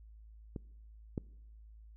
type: clicks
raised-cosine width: 3 ms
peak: -27 / -22 dBFS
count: 2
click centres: 0.562 / 1.178 s
effects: noise-tail reverb RT60 0.9 s tail -24 dB re dry + added 54 Hz sine -52 dBFS peak until 1.96 s